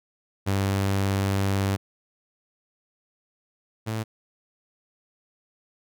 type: tone pair in turn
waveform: sawtooth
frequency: 98 / 110 Hz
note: G2 / A2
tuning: 0 / 0 cents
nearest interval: major second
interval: 200 cents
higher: second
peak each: -18 / -23 dBFS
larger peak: first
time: 0.46-1.77 / 3.86-4.04 s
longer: first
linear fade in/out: 20 ms
effects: none